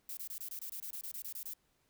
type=noise bursts; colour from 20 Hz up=violet; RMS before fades=-43 dBFS; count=14; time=0.09-1.536 s; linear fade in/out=2 ms; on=81 ms; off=24 ms; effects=pink hiss -75 dBFS RMS until 1.89 s